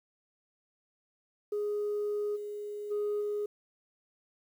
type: tone with level steps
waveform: sine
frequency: 415.3 Hz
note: G#4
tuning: in tune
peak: -28 / -36 / -27 / -29 dBFS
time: 1.52-3.46 s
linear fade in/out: 5 ms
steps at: 2.35 / 2.9 / 3.2 s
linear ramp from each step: 20 ms
effects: tanh soft clip ceiling -27 dBFS + 10-bit